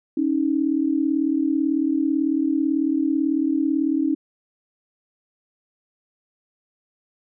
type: tone pair together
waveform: sine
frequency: 277.2 / 315.3 Hz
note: C#4 / D#4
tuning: 0 / +23 cents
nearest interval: major second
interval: 223 cents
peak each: -21 dBFS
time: 0.17-4.15 s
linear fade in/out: 5 ms
effects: none